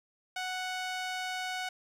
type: tone with band-pass filter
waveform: sawtooth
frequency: 740 Hz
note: F#5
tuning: in tune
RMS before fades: -36 dBFS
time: 0.36-1.69 s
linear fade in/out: 5 ms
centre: 2600 Hz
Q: 0.51
effects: 10-bit